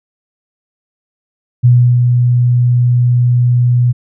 sine tone with ADSR envelope, 122.5 Hz, B2, 14 cents flat, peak -3 dBFS, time 1.63-3.93 s, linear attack 21 ms, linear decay 330 ms, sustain -4 dB, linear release 23 ms, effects none

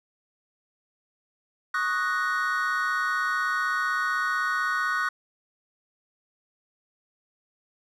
triangle chord, D# minor seventh, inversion third, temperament equal, 1108.7 / 1244.5 / 1480 / 1864.7 Hz, C#6 / D#6 / F#6 / A#6, 0 / 0 / 0 / 0 cents, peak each -30 / -28 / -25 / -30 dBFS, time 1.74-5.09 s, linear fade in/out 5 ms, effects none

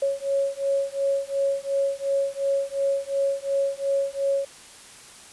sine beating tone pair, 551 / 553.8 Hz, C#5 / C#5, -11 / -2 cents, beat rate 2.8 Hz, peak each -25 dBFS, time 0.02-4.45 s, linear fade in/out 5 ms, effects white hiss -46 dBFS RMS until 5.32 s + resampled to 24000 Hz

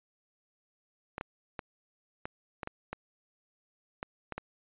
clicks, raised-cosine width 0.5 ms, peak -21 dBFS, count 10, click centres 1.181 / 1.211 / 1.592 / 2.255 / 2.632 / 2.674 / 2.93 / 4.029 / 4.323 / 4.38 s, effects resampled to 8000 Hz

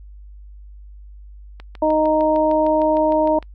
click train, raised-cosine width 0.3 ms, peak -22 dBFS, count 13, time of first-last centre 1.6-3.426 s, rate 6.57 Hz
harmonic tone, 310.1 Hz, D#4, 6 cents flat, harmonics 1 / 2 / 3, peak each -20 / -16 / -20 dBFS, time 1.82-3.39 s, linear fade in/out 5 ms
effects noise-tail reverb RT60 0.1 s tail -26 dB re dry + added 50 Hz sine -37 dBFS peak until 3.54 s

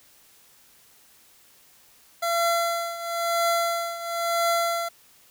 25% pulse tone with tremolo, 680 Hz, F5, 46 cents flat, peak -16 dBFS, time 2.22-4.89 s, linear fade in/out 10 ms, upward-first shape triangle, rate 0.99 Hz, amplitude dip 80%, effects white hiss -56 dBFS RMS until 5.3 s

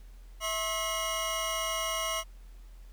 25% pulse tone cluster, 651 / 1073 / 2898 Hz, E5 / C6 / F#7, -22 / +43 / -37 cents, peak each -31 / -31 / -31 dBFS, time 0.4-2.24 s, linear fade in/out 50 ms, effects added 42 Hz sine -46 dBFS peak until 2.92 s + pink hiss -64 dBFS RMS until 2.92 s

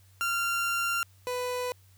30% pulse tone pair in turn, 1384 / 497 Hz, F6 / B4, -16 / +11 cents, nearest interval octave + tritone, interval 1773 cents, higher first, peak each -24 / -27 dBFS, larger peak first, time 0.21-1.03 / 1.27-1.72 s, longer first, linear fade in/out 0 ms, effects added 95 Hz sine -56 dBFS peak until 1.97 s + white hiss -64 dBFS RMS until 1.97 s

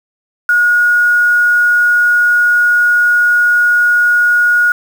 sine tone with quantisation, 1444 Hz, F#6, 43 cents flat, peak -7 dBFS, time 0.49-4.72 s, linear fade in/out 2 ms, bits 5, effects none

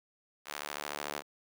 sawtooth tone with high-pass filter sweep, 73.42 Hz, D2, in tune, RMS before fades -40 dBFS, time 0.45-1.23 s, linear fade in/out 50 ms, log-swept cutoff 1100 to 530 Hz, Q 0.72, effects none

